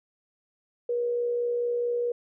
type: tone with amplitude modulation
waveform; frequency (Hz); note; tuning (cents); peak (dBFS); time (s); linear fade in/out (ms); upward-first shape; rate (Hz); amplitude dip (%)
sine; 480; B4; -49; -23; 0.89-2.12; 5; sine; 64.6; 30
effects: none